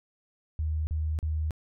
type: tone bursts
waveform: sine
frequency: 77.78 Hz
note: D#2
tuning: in tune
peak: -26 dBFS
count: 3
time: 0.59-1.508 s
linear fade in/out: 0 ms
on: 280 ms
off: 39 ms
effects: none